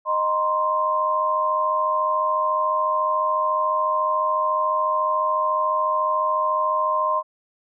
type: tone cluster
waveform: sine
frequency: 618 / 956 / 1050 Hz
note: D#5 / A#5 / C6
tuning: -12 / +43 / +6 cents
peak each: -25 / -28 / -20 dBFS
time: 0.05-7.23 s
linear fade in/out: 50 ms
effects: none